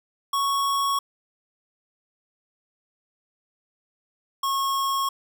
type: tone pair in turn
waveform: square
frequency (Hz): 1108.7 / 1091.5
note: C#6 / C#6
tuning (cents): 0 / -27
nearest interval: unison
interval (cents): 27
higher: first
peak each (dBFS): -22 / -23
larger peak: first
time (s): 0.33-0.99 / 4.43-5.09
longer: neither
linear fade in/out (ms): 5
effects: none